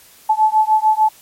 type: beating tone pair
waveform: sine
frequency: 863 / 869.7 Hz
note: A5 / A5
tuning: -34 / -20 cents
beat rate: 6.7 Hz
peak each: -14 dBFS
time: 0.29-1.09 s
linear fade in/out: 10 ms
effects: white hiss -46 dBFS RMS until 1.21 s + MP3 64 kbps

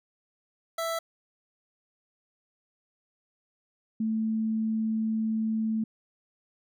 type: tone pair in turn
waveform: 25% pulse / sine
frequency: 661 / 220.6 Hz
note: E5 / A3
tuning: +5 / +5 cents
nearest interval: octave + perfect fifth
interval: 1900 cents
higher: first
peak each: -25 dBFS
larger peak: neither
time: 0.78-0.99 / 4-5.84 s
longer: second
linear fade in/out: 5 ms
effects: none

